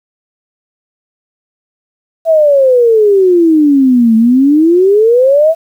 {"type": "exponential two-way sweep", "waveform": "sine", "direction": "down then up", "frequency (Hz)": [666, 219.6, 666], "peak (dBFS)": -4, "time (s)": [2.25, 5.55], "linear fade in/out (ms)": 50, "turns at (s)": 4.16, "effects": ["7-bit"]}